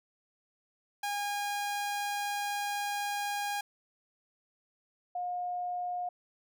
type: tone pair in turn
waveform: sawtooth / sine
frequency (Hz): 816 / 715.3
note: G#5 / F5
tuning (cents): -31 / +41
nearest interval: major second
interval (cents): 228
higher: first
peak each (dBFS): -28 / -32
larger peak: first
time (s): 1.03-3.61 / 5.15-6.09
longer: first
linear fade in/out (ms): 5
effects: none